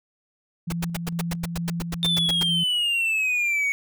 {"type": "tone with tremolo", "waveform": "sine", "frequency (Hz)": 169.5, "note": "E3", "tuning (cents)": 49, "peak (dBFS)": -25, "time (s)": [0.67, 2.64], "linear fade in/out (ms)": 10, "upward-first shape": "square", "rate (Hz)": 2.2, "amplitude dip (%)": 30}
{"type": "noise bursts", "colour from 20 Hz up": "pink", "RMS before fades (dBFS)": -29, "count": 15, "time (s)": [0.7, 2.433], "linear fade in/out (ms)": 5, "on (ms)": 25, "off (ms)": 97}
{"type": "exponential sweep", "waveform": "triangle", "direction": "down", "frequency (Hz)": [3600, 2217], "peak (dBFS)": -19, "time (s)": [2.03, 3.72], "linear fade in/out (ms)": 0}
{"effects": []}